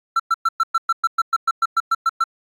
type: tone bursts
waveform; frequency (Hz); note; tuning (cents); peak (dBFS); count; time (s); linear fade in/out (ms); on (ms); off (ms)
triangle; 1345; E6; +34; -12; 15; 0.16-2.24; 5; 36; 110
effects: AAC 64 kbps

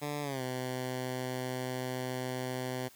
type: tone with pitch glide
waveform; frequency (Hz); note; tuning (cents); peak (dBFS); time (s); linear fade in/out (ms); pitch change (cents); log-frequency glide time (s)
10% pulse; 146.6 to 127.62; D3 to C3; -3 to -43; -26; 0.01-2.89; 20; -240; 0.22-0.42
effects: white hiss -58 dBFS RMS until 2.95 s

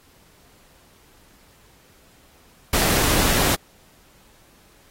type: noise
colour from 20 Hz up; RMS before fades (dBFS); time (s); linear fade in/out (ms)
pink; -20; 2.73-3.55; 2
effects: pink hiss -55 dBFS RMS until 4.9 s + AAC 48 kbps

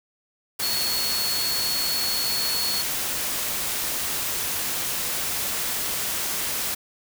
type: tone in noise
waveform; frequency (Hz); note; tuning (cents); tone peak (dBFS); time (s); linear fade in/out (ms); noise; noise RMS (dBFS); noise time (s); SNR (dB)
sine; 4371; C#8; -25; -25; 0.62-2.82; 10; white; -27; 0.59-6.75; -1
effects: none

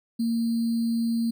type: tone with sample-and-hold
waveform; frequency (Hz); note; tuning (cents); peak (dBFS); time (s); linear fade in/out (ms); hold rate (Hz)
sine; 230.7; A#3; -18; -22; 0.19-1.31; 10; 4410
effects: none

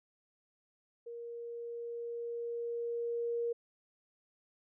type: tone with level ramp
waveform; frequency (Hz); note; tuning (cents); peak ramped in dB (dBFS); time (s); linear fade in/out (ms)
sine; 470; A#4; +14; -42 to -31; 1.06-3.53; 10
effects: none

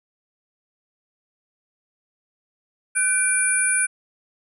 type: tone cluster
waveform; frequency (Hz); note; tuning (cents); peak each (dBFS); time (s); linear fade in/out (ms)
sine; 1509 / 2357 / 9290 / 10280; F#6 / D7 / D9 / E9; +34 / +6 / -20 / -45; -23 / -27 / -21 / -24; 2.95-3.87; 20
effects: none

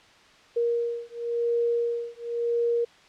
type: beating tone pair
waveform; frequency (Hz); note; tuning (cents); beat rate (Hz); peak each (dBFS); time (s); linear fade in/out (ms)
sine; 470.4 / 471.34; A#4 / A#4; +16 / +19; 0.94; -27; 0.56-2.85; 10
effects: white hiss -54 dBFS RMS until 3.08 s + low-pass 4000 Hz 12 dB/octave

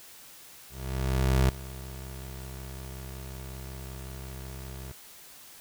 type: tone with ADSR envelope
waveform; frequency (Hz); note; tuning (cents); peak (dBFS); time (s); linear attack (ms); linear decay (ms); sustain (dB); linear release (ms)
25% pulse; 65.41; C2; 0; -16; 0.69-4.92; 800; 9; -19; 3
effects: white hiss -50 dBFS RMS until 5.6 s

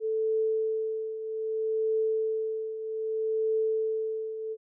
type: tone with tremolo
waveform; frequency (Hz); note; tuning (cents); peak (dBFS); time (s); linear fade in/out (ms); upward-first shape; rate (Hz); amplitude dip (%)
sine; 440; A4; 0; -23; 0-4.57; 50; triangle; 0.63; 70
effects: none

